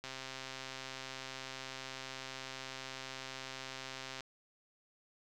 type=click train; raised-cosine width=0.2 ms; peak=-26 dBFS; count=551; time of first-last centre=0.04-4.207 s; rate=132 Hz; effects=none